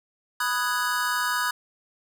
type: chord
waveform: square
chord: G# minor seventh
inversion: first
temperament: equal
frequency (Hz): 987.8 / 1244.5 / 1480 / 1661.2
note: B5 / D#6 / F#6 / G#6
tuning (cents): 0 / 0 / 0 / 0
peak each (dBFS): -30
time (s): 0.4-1.51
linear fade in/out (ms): 5
effects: none